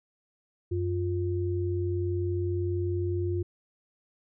sine tone pair together, 93.1 / 351.5 Hz, F#2 / F4, +11 / +11 cents, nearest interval octave + major seventh, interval 2300 cents, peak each -28 / -30 dBFS, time 0.71-3.43 s, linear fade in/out 10 ms, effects none

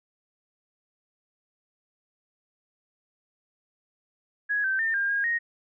sine tone with pitch steps, 1667 / 1552 / 1806 / 1605 / 1628 / 1868 Hz, G#6 / G6 / A6 / G6 / G#6 / A#6, +6 / -18 / +45 / +40 / -35 / +3 cents, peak -23 dBFS, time 4.49-5.39 s, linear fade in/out 20 ms, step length 150 ms, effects none

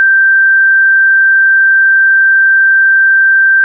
sine tone, 1568 Hz, G6, in tune, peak -4 dBFS, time 0-3.64 s, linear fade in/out 0 ms, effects none

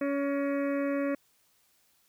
harmonic tone with a mistuned harmonic, 280.8 Hz, C#4, 22 cents sharp, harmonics 1 / 2 / 4 / 5 / 6 / 7 / 8 / 9, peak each -29 / -31 / -42 / -45 / -46 / -45 / -47 / -51 dBFS, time 0.01-1.15 s, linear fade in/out 5 ms, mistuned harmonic 7, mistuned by -49 cents, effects white hiss -68 dBFS RMS until 2.08 s

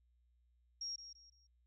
sine tone with echo, 5588 Hz, F8, in tune, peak -40 dBFS, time 0.81-0.96 s, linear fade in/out 5 ms, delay 170 ms, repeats 3, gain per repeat -10 dB, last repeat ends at 1.47 s, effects added 60 Hz sine -70 dBFS peak until 1.66 s

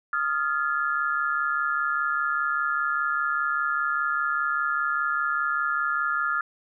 sine tone cluster, 1244 / 1389 / 1706 Hz, D#6 / F6 / G#6, -1 / -10 / +46 cents, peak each -28 / -25 / -31 dBFS, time 0.13-6.41 s, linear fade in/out 2 ms, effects none

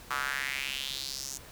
square tone with high-pass filter sweep, 67.7 Hz, C#2, 40 cents flat, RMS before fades -35 dBFS, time 0.1-1.38 s, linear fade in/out 10 ms, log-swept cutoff 1200 to 6700 Hz, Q 3.5, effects pink hiss -50 dBFS RMS until 1.51 s

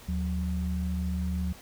sine tone pair together, 75.96 / 181.4 Hz, D#2 / F#3, -41 / -34 cents, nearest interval octave + minor third, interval 1507 cents, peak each -29 / -31 dBFS, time 0.08-1.53 s, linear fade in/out 10 ms, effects pink hiss -50 dBFS RMS until 1.61 s

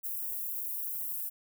white high-pass noise, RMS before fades -36 dBFS, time 0.03-1.3 s, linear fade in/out 20 ms, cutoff 12000 Hz, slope 24 dB/octave, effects none

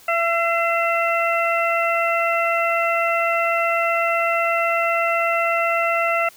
harmonic tone with a mistuned harmonic, 673 Hz, E5, 36 cents sharp, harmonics 1 / 2 / 3 / 4, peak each -21 / -22 / -24 / -25 dBFS, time 0.08-6.29 s, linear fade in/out 5 ms, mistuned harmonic 3, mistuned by +27 cents, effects white hiss -48 dBFS RMS until 6.36 s

